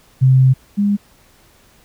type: tone pair in turn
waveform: sine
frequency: 130.81 / 203.3 Hz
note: C3 / G#3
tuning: 0 / -37 cents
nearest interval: minor sixth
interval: 763 cents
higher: second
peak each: -7 / -12 dBFS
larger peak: first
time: 0.21-0.54 / 0.77-0.97 s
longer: first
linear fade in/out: 20 ms
effects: pink hiss -51 dBFS RMS until 1.84 s